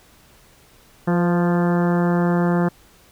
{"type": "harmonic tone with a mistuned harmonic", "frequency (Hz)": 174.61, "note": "F3", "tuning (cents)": 0, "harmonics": [1, 2, 3, 4, 5, 6, 7, 8, 9, 10], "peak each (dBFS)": [-17, -23, -27, -29, -31, -33, -34, -35, -36, -37], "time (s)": [1.07, 2.69], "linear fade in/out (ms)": 10, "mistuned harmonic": 3, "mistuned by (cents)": -28, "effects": ["pink hiss -52 dBFS RMS until 3.11 s"]}